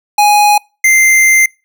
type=tone pair in turn; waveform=square; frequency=830.6 / 2086 Hz; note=G#5 / C7; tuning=0 / -6 cents; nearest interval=octave + major third; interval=1594 cents; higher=second; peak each=-6 dBFS; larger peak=neither; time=0.18-0.58 / 0.84-1.46 s; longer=second; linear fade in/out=5 ms; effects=noise-tail reverb RT60 0.3 s tail -26 dB re dry